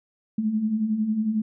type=beating tone pair; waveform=sine; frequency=207.7 / 218.7 Hz; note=G#3 / A3; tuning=0 / -10 cents; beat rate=11 Hz; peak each=-30 / -22 dBFS; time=0.38-1.42 s; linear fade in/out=5 ms; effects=none